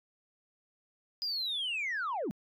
sine linear sweep, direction down, 4978 to 164.81 Hz, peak -30 dBFS, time 1.22-2.31 s, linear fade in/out 0 ms, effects tanh soft clip ceiling -29 dBFS

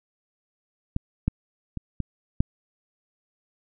clicks, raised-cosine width 5 ms, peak -12 / -9 / -18 / -15 / -7 dBFS, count 5, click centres 0.964 / 1.28 / 1.773 / 2.003 / 2.405 s, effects none

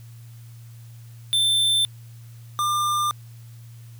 square tone pair in turn, 3552 / 1197 Hz, A7 / D6, +16 / +33 cents, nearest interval octave + perfect fifth, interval 1883 cents, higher first, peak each -18 / -21 dBFS, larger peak first, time 1.33-1.85 / 2.59-3.11 s, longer neither, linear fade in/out 0 ms, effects added 116 Hz sine -40 dBFS peak until 3.99 s + white hiss -56 dBFS RMS until 3.99 s

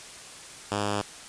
5% pulse tone, 102.8 Hz, G#2, 17 cents flat, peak -15 dBFS, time 0.71-1.02 s, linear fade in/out 10 ms, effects white hiss -44 dBFS RMS until 1.28 s + resampled to 22050 Hz

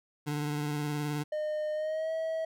25% pulse tone with vibrato, 148 Hz, D3, 14 cents sharp, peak -27 dBFS, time 0.26-1.24 s, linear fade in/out 20 ms, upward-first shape triangle, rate 19 Hz, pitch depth 33 cents each way
triangle tone with pitch glide, 610 to 644.8 Hz, D#5 to E5, -34 to -38 cents, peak -28 dBFS, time 1.32-2.45 s, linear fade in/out 5 ms, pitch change +96 cents, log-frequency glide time 1.73-2.12 s
effects none

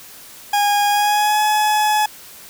40% pulse tone with pitch glide, 820 to 848.9 Hz, G#5 to G#5, -22 to +38 cents, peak -13 dBFS, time 0.53-2.06 s, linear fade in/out 5 ms, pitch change +60 cents, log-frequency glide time 0.89-1.41 s, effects white hiss -40 dBFS RMS until 2.49 s

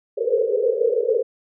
pink band-pass noise, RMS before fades -20 dBFS, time 0.17-1.23 s, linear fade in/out 10 ms, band 430 to 510 Hz, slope 96 dB/octave, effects none

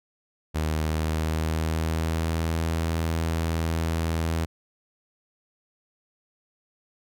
sawtooth tone with pitch glide, 78.2 to 81.76 Hz, D#2 to E2, +9 to -14 cents, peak -20 dBFS, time 0.54-4.46 s, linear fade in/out 20 ms, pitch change +77 cents, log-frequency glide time 0.81-2.5 s, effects none

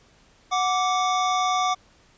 square tone pair together, 737.3 / 1167 Hz, F#5 / D6, -6 / -11 cents, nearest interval minor sixth, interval 795 cents, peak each -24 dBFS, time 0.51-1.75 s, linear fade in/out 20 ms, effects pink hiss -57 dBFS RMS until 2.17 s + resampled to 16000 Hz

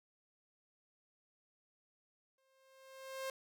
sawtooth tone with exponential growth, 531 Hz, C5, 25 cents sharp, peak -34 dBFS, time 2.38-3.3 s, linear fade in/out 2 ms, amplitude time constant 200 ms, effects none

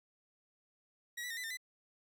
sawtooth tone with pitch steps, 1910 / 1964 / 1838 / 1998 / 1810 / 2006 Hz, A#6 / B6 / A#6 / B6 / A6 / B6, +42 / -10 / -25 / +20 / +48 / +26 cents, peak -36 dBFS, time 1.17-1.572 s, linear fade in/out 10 ms, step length 67 ms, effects none

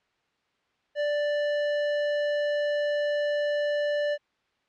sine tone with hard clipping, 587.3 Hz, D5, in tune, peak -26 dBFS, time 0.95-4.18 s, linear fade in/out 50 ms, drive 17 dB, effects white hiss -71 dBFS RMS until 4.68 s + low-pass 3000 Hz 12 dB/octave

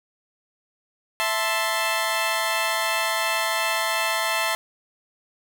15% pulse chord, A minor, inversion second, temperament equal, 659.3 / 880 / 1046.5 Hz, E5 / A5 / C6, 0 / 0 / 0 cents, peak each -20 dBFS, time 1.2-4.55 s, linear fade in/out 0 ms, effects none

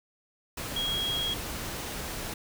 sine tone in noise, 3287 Hz, G#7, 19 cents flat, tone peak -28 dBFS, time 0.76-1.34 s, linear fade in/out 5 ms, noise pink, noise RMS -36 dBFS, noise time 0.57-2.34 s, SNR +5 dB, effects none

